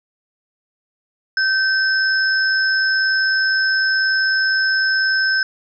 sine tone pair together, 1551 / 5210 Hz, G6 / E8, -19 / -21 cents, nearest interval octave + major sixth, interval 2098 cents, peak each -15 / -22 dBFS, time 1.37-5.43 s, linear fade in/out 2 ms, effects none

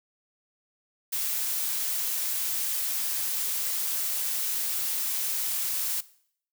blue noise, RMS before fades -29 dBFS, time 1.12-6.01 s, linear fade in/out 10 ms, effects noise-tail reverb RT60 0.6 s tail -19 dB re dry

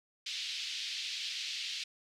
white band-pass noise, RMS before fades -39 dBFS, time 0.26-1.84 s, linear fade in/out 5 ms, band 2600 to 4600 Hz, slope 24 dB/octave, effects none

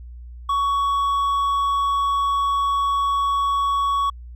triangle tone with hard clipping, 1120 Hz, C#6, 18 cents sharp, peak -19 dBFS, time 0.49-4.1 s, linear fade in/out 5 ms, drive 7 dB, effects added 60 Hz sine -35 dBFS peak until 4.35 s

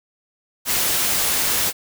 white noise, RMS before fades -20 dBFS, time 0.65-1.73 s, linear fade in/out 50 ms, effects none

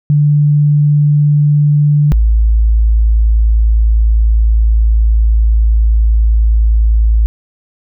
sine tone pair in turn, 147.2 / 54.93 Hz, D3 / A1, +4 / -2 cents, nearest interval octave + perfect fourth, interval 1706 cents, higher first, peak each -6 dBFS, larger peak neither, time 0.1-2.12 / 2.12-7.26 s, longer second, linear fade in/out 0 ms, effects none

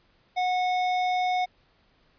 sine tone with tanh clipping, 731 Hz, F#5, 21 cents flat, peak -25 dBFS, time 0.36-1.46 s, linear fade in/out 20 ms, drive 17 dB, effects pink hiss -64 dBFS RMS until 2.18 s + resampled to 11025 Hz

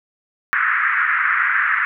pink band-pass noise, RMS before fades -18 dBFS, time 0.53-1.85 s, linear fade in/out 0 ms, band 1300 to 2000 Hz, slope 48 dB/octave, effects none

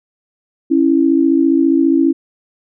sine tone pair together, 274.8 / 329.6 Hz, C#4 / E4, -15 / 0 cents, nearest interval minor third, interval 315 cents, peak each -12 dBFS, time 0.7-2.13 s, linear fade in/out 20 ms, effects none

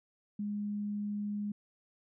sine tone, 206.5 Hz, G#3, 10 cents flat, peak -33 dBFS, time 0.39-1.52 s, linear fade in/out 5 ms, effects none

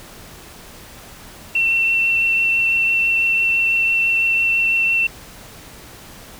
sine tone with vibrato, 2700 Hz, E7, 41 cents sharp, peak -14 dBFS, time 1.55-5.07 s, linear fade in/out 5 ms, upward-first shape sine, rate 6 Hz, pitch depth 8 cents each way, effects pink hiss -40 dBFS RMS until 6.39 s

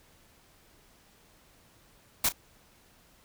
white noise with echo, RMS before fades -25 dBFS, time 2.24-2.29 s, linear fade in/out 5 ms, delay 34 ms, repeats 1, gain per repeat -15 dB, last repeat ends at 2.324 s, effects pink hiss -61 dBFS RMS until 3.24 s

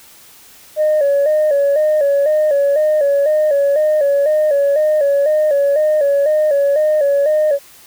sine tone with vibrato, 587.3 Hz, D5, in tune, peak -9 dBFS, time 0.76-7.59 s, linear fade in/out 50 ms, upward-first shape square, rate 2 Hz, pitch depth 74 cents each way, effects tanh soft clip ceiling -8 dBFS + white hiss -43 dBFS RMS until 7.86 s

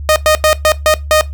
sawtooth tone bursts at uneven times, 618 Hz, D#5, 12 cents flat, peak -3 dBFS, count 6, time 0.09-0.16 / 0.26-0.35 / 0.44-0.53 / 0.65-0.72 / 0.86-0.94 / 1.11-1.21 s, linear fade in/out 0 ms, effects noise-tail reverb RT60 0.2 s tail -18 dB re dry + added 72 Hz sine -21 dBFS peak until 1.33 s

